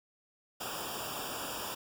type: noise with comb filter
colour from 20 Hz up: pink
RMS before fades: -39 dBFS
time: 0.6-1.75 s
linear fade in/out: 10 ms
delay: 0.48 ms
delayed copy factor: -1
effects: none